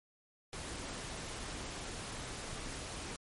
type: noise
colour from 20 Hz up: pink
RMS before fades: -43 dBFS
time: 0.53-3.16 s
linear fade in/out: 0 ms
effects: MP3 48 kbps